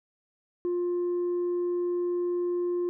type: tone with tanh clipping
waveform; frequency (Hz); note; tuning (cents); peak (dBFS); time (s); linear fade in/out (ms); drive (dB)
sine; 352.4; F4; +16; -26; 0.65-2.89; 0; 1
effects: none